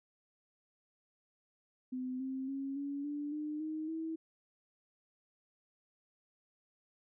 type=tone with pitch steps; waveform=sine; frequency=255.2 / 263.9 / 272.9 / 282.2 / 291.8 / 301.7 / 312 / 322.6 Hz; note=C4 / C4 / C#4 / C#4 / D4 / D4 / D#4 / E4; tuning=-43 / +15 / -27 / +31 / -11 / +47 / +5 / -37 cents; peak=-36 dBFS; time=1.92-4.16 s; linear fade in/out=10 ms; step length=280 ms; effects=none